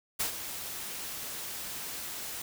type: noise with ADSR envelope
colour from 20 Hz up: white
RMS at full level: -29 dBFS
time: 0.19-2.42 s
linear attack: 16 ms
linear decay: 110 ms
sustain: -10 dB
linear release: 4 ms
effects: none